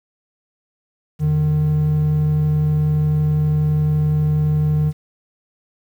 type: tone pair together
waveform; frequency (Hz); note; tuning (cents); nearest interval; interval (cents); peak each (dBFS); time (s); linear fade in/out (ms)
triangle; 85.31 / 152; F2 / D#3; -40 / -40; minor seventh; 1000; -22 / -12; 1.19-4.93; 50
effects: tanh soft clip ceiling -6 dBFS + 8-bit